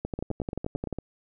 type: two click trains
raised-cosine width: 2 ms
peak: -17 / -19 dBFS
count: 11 / 8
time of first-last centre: 0.05-0.927 / 0.19-0.986 s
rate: 11.4 / 8.79 Hz
effects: none